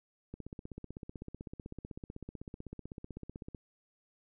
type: click train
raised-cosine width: 3 ms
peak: -30 dBFS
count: 52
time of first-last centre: 0.34-3.548 s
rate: 15.9 Hz
effects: none